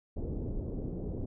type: low-pass noise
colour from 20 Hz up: pink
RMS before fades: -36 dBFS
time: 0.16-1.26 s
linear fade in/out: 10 ms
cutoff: 460 Hz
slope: 24 dB/octave
effects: none